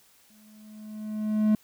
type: tone with exponential growth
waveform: triangle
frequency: 214 Hz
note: A3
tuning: 48 cents flat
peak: -15 dBFS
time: 0.3-1.55 s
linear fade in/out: 2 ms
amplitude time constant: 270 ms
effects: white hiss -60 dBFS RMS until 1.63 s